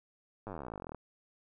slowing click train, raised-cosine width 1 ms, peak -28 dBFS, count 30, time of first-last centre 0.47-0.947 s, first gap 9 ms, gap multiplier 1.04, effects none

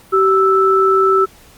sine tone pair together, 384.7 / 1318 Hz, G4 / E6, -33 / -1 cents, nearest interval octave + major sixth, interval 2132 cents, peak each -12 dBFS, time 0.12-1.26 s, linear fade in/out 20 ms, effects pink hiss -45 dBFS RMS until 1.57 s + Opus 48 kbps

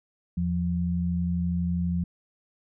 sine tone pair together, 82.41 / 174.62 Hz, E2 / F3, 0 / 0 cents, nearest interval octave + minor second, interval 1300 cents, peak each -29 / -25 dBFS, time 0.37-2.04 s, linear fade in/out 5 ms, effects none

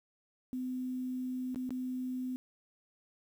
sine tone with dropouts, 254.5 Hz, C4, 48 cents flat, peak -34 dBFS, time 0.53-2.36 s, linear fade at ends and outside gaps 0 ms, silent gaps 1.546-1.559 / 1.693-1.706 s, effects 10-bit

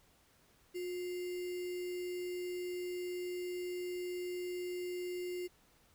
sine tone with sample-and-hold, 359 Hz, F4, 48 cents sharp, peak -37 dBFS, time 0.74-5.48 s, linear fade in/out 20 ms, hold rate 2450 Hz, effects pink hiss -68 dBFS RMS until 5.94 s

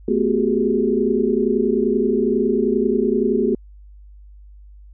sine tone cluster, 219.7 / 250.6 / 366 / 388.3 / 418.5 Hz, A3 / B3 / F#4 / G4 / G#4, -2 / +25 / -19 / -16 / +13 cents, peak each -22 dBFS, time 0.08-3.55 s, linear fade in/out 5 ms, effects added 50 Hz sine -40 dBFS peak until 4.93 s

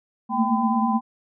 sine tone cluster, 218.1 / 225.8 / 234.5 / 783 / 1011 Hz, A3 / A3 / A#3 / G5 / B5, -15 / +45 / +11 / -2 / +40 cents, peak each -25 dBFS, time 0.29-1.01 s, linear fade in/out 50 ms, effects none

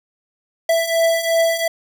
square beating tone pair, 660 / 662.8 Hz, E5 / E5, +2 / +9 cents, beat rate 2.8 Hz, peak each -21 / -17 dBFS, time 0.69-1.68 s, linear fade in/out 5 ms, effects none

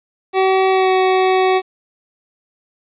25% pulse tone with pitch glide, 380 to 374.8 Hz, F#4 to F#4, +46 to +22 cents, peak -8 dBFS, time 0.33-1.62 s, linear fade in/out 50 ms, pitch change -24 cents, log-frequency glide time 0.7-0.91 s, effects resampled to 8000 Hz + 8-bit

